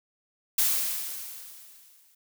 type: noise with exponential decay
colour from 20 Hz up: blue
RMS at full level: -22 dBFS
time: 0.58-2.15 s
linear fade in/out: 5 ms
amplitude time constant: 340 ms
effects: none